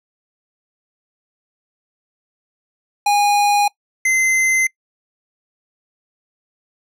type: tone pair in turn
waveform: square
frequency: 820 / 2066 Hz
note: G#5 / C7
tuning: -22 / -22 cents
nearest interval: octave + major third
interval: 1600 cents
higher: second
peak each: -13 / -14 dBFS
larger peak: first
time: 3.06-3.68 / 4.05-4.67 s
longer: neither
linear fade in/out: 5 ms
effects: noise-tail reverb RT60 0.1 s tail -23 dB re dry + low-pass 12000 Hz 12 dB/octave